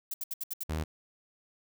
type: noise bursts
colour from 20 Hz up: violet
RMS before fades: -35 dBFS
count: 6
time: 0.11-0.635 s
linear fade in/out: 5 ms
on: 30 ms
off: 69 ms
type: tone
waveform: sawtooth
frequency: 78.5 Hz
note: D#2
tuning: 16 cents sharp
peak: -27 dBFS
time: 0.69-0.84 s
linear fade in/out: 10 ms
effects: none